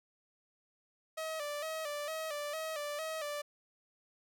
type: tone with vibrato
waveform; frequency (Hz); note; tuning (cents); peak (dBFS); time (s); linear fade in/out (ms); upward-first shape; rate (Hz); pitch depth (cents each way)
sawtooth; 611; D#5; -32; -33; 1.17-3.42; 10; square; 2.2; 71
effects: none